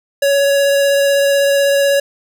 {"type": "tone with vibrato", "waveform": "square", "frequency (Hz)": 560, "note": "C#5", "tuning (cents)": 18, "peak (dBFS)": -11, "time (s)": [0.22, 2], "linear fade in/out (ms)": 5, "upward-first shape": "sine", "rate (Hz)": 16, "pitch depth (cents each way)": 10, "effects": []}